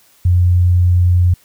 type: tone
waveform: sine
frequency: 89 Hz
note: F2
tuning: 33 cents sharp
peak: -8 dBFS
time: 0.25-1.34 s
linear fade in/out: 5 ms
effects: white hiss -51 dBFS RMS until 1.44 s